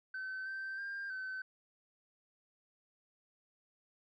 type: tone with pitch steps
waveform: sine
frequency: 1530 / 1556 / 1597 / 1527 Hz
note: G6 / G6 / G6 / G6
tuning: -42 / -13 / +32 / -46 cents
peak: -37 dBFS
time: 0.14-1.42 s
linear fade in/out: 5 ms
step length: 320 ms
effects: tanh soft clip ceiling -37 dBFS